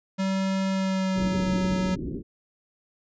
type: tone with pitch glide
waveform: square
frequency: 191.9 to 186.11 Hz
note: G3 to F#3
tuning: -37 to +10 cents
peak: -24 dBFS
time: 0.18-1.96 s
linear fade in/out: 20 ms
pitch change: -53 cents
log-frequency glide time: 0.7-1.5 s
type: low-pass noise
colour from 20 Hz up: white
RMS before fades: -32 dBFS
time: 1.14-2.23 s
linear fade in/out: 50 ms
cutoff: 380 Hz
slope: 48 dB/octave
effects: resampled to 16000 Hz